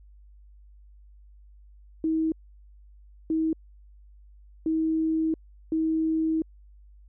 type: tone bursts at uneven times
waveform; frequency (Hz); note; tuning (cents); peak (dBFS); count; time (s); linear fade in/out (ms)
sine; 319.5; D#4; +46; -22; 4; 2.04-2.32 / 3.3-3.53 / 4.66-5.34 / 5.72-6.42; 2
effects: added 50 Hz sine -49 dBFS peak until 7.08 s